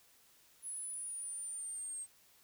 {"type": "exponential sweep", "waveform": "sine", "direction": "down", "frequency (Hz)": [10350, 8360], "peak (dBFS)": -40, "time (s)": [0.62, 2.07], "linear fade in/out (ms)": 50, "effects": ["white hiss -66 dBFS RMS until 2.43 s"]}